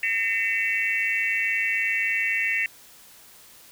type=tone cluster; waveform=sine; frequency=1831 / 2038 / 2245 / 2688 Hz; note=A#6 / C7 / C#7 / E7; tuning=-32 / -46 / +21 / +33 cents; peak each=-27 dBFS; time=0.03-2.66 s; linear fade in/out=2 ms; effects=tanh soft clip ceiling -11 dBFS + white hiss -50 dBFS RMS until 3.71 s